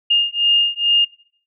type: beating tone pair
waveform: sine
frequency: 2827 / 2829.3 Hz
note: F7 / F7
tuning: +20 / +22 cents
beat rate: 2.3 Hz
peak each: -17 dBFS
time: 0.1-1.05 s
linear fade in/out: 10 ms
effects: noise-tail reverb RT60 0.6 s tail -21 dB re dry